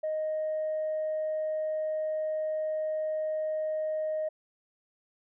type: tone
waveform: sine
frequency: 622.3 Hz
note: D#5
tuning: in tune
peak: -27 dBFS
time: 0.03-4.29 s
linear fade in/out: 10 ms
effects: tanh soft clip ceiling -25 dBFS